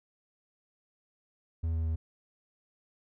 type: tone with pitch steps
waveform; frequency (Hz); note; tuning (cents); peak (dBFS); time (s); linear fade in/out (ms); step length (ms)
triangle; 81.8 / 81.14 / 80.49; E2 / E2 / E2; -13 / -27 / -41; -26; 1.63-1.96; 10; 110
effects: none